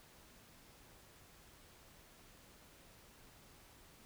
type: silence
effects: pink hiss -62 dBFS RMS until 4.05 s